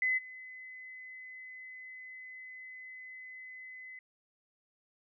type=tone with level steps; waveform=sine; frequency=2026 Hz; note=B6; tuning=44 cents sharp; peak=-27 / -45 dBFS; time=0.02-3.99 s; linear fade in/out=2 ms; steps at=0.17 s; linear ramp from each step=20 ms; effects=none